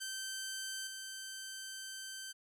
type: tone with level steps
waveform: 10% pulse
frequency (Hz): 1550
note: G6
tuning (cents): -20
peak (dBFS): -31 / -35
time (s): 0-2.33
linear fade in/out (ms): 20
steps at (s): 0.87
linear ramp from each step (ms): 2
effects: none